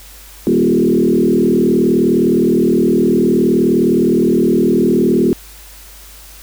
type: tone with frequency modulation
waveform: sine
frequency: 297.3 Hz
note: D4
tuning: 21 cents sharp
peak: -9 dBFS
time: 0.47-5.33 s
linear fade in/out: 0 ms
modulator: 39.4 Hz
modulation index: 2.7
effects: added 50 Hz sine -39 dBFS peak until 6.42 s + white hiss -39 dBFS RMS until 6.42 s